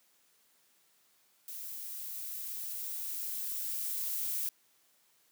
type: noise with level ramp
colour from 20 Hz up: violet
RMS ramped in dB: -43 to -34 dBFS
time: 1.48-4.49 s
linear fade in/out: 2 ms
effects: white hiss -69 dBFS RMS until 5.31 s + high-pass 150 Hz 12 dB/octave